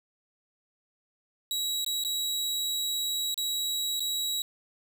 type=tone with dropouts; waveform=sawtooth; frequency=3874 Hz; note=B7; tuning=34 cents flat; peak=-25 dBFS; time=1.51-4.42 s; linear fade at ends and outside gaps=1 ms; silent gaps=1.846-1.863 / 2.038-2.048 / 3.343-3.377 / 3.996-4.004 s; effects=none